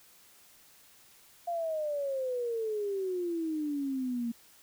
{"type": "exponential sweep", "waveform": "sine", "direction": "down", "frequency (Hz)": [700, 230], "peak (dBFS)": -30, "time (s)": [1.47, 4.32], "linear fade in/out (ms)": 10, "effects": ["white hiss -59 dBFS RMS until 4.62 s"]}